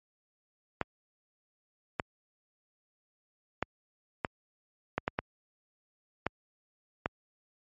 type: clicks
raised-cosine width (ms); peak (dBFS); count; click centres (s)
0.5; -13; 9; 0.813 / 1.998 / 3.626 / 4.248 / 4.98 / 5.079 / 5.189 / 6.266 / 7.059
effects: high-pass 60 Hz 12 dB/octave + MP3 32 kbps